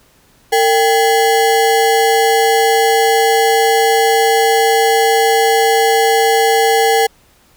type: ring-modulated tone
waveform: square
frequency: 622.3 Hz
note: D#5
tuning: in tune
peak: -7 dBFS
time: 0.52-7.07 s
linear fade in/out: 10 ms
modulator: 169 Hz
effects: pink hiss -51 dBFS RMS until 7.56 s